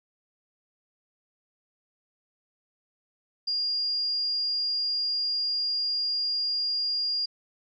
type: tone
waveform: sine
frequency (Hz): 4823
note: D8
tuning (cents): +45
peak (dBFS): -25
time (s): 3.47-7.26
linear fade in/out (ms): 10
effects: none